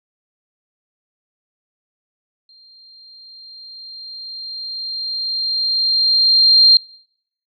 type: tone with exponential growth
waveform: sine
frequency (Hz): 4186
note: C8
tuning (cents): 0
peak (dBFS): -5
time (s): 2.49-6.77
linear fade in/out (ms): 2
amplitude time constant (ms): 930
effects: noise-tail reverb RT60 0.7 s tail -25 dB re dry